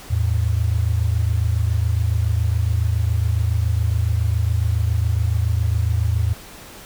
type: tone pair together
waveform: sine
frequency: 81 / 108.19 Hz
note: E2 / A2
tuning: -30 / -29 cents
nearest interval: perfect fourth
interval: 501 cents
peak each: -19 dBFS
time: 0.1-6.34 s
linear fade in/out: 10 ms
effects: pink hiss -40 dBFS RMS until 6.85 s